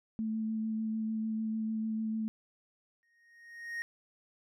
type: tone with vibrato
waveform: sine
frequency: 220 Hz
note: A3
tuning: in tune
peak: -31 dBFS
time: 0.19-2.28 s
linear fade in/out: 0 ms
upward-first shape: sine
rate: 6.7 Hz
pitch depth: 13 cents each way
type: tone with exponential growth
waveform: triangle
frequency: 1864.7 Hz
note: A#6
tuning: in tune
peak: -31 dBFS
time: 3.03-3.82 s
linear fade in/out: 0 ms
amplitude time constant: 170 ms
effects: none